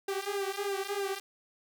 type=tone with flanger; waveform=sawtooth; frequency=396.8 Hz; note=G4; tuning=21 cents sharp; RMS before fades=-34 dBFS; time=0.08-1.2 s; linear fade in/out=5 ms; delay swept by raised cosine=0.89 to 5.19 ms; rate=3.2 Hz; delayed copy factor=-0.95; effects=none